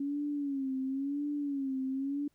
sine tone with vibrato, 277.2 Hz, C#4, in tune, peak -31 dBFS, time 0-2.28 s, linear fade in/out 5 ms, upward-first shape sine, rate 0.96 Hz, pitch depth 92 cents each way, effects pink hiss -75 dBFS RMS until 2.34 s

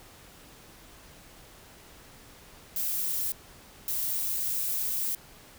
violet noise bursts at uneven times, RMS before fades -30 dBFS, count 2, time 2.76-3.32 / 3.88-5.15 s, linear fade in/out 2 ms, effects pink hiss -52 dBFS RMS until 5.58 s

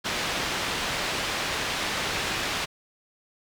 white low-pass noise, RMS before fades -29 dBFS, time 0.04-2.66 s, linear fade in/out 20 ms, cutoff 3600 Hz, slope 12 dB/octave, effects none

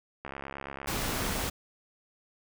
click train, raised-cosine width 0.5 ms, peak -23 dBFS, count 81, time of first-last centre 0.25-1.411 s, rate 68.9 Hz
pink noise, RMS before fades -32 dBFS, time 0.87-1.5 s, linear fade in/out 10 ms
effects none

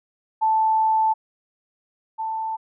sine tone pair in turn, 879 / 885.6 Hz, A5 / A5, -2 / +11 cents, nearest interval unison, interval 13 cents, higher second, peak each -16 / -24 dBFS, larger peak first, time 0.41-1.14 / 2.18-2.57 s, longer first, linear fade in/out 20 ms, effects none

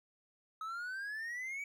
triangle exponential sweep, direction up, 1273 to 2291 Hz, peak -37 dBFS, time 0.61-1.64 s, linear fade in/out 2 ms, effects none

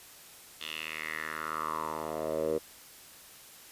10% pulse tone with band-pass filter sweep, 78.5 Hz, D#2, 16 cents sharp, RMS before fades -35 dBFS, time 0.6-2.59 s, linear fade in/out 20 ms, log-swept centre 3300 to 460 Hz, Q 4.7, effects white hiss -52 dBFS RMS until 3.71 s + resampled to 32000 Hz

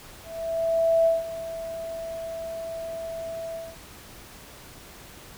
sine tone with ADSR envelope, 659.3 Hz, E5, in tune, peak -16 dBFS, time 0.23-3.77 s, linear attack 830 ms, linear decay 170 ms, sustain -15 dB, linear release 210 ms, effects pink hiss -46 dBFS RMS until 5.37 s

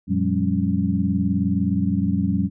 sine tone cluster, 92.1 / 118.7 / 180.8 / 200.1 / 277.1 Hz, F#2 / A#2 / F#3 / G3 / C#4, -7 / +32 / -40 / +36 / -1 cents, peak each -26 / -30 / -23 / -22 / -26 dBFS, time 0.07-2.5 s, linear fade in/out 50 ms, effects none

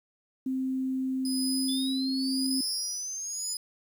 sine tone with pitch glide, 261.6 to 264.8 Hz, C4 to C4, 0 to +21 cents, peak -27 dBFS, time 0.46-2.61 s, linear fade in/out 5 ms, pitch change +21 cents, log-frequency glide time 1.42-1.56 s
25% pulse tone with tremolo, 5000 Hz, D#8, 8 cents sharp, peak -25 dBFS, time 1.25-3.57 s, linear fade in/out 2 ms, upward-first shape sine, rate 0.91 Hz, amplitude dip 90%
sine linear sweep, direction up, 3437 to 7040 Hz, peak -33 dBFS, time 1.68-3.54 s, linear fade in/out 10 ms
effects 10-bit

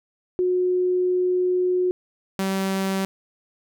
sine / sawtooth tone pair in turn, 363.5 / 192.56 Hz, F#4 / G3, -31 / -31 cents, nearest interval major seventh, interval 1100 cents, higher first, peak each -18 dBFS, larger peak neither, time 0.39-1.91 / 2.39-3.05 s, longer first, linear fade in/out 0 ms, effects none

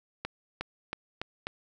accelerating click train, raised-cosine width 0.3 ms, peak -17 dBFS, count 5, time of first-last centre 0.25-1.469 s, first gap 360 ms, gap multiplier 0.89, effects none

